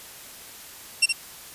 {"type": "tone with echo", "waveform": "20% pulse", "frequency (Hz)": 2734, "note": "F7", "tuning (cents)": -37, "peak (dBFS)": -10, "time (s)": [1.02, 1.06], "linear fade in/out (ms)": 10, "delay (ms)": 68, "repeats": 1, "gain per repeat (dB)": -6, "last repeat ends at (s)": 1.128, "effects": ["white hiss -43 dBFS RMS until 1.54 s", "resampled to 32000 Hz"]}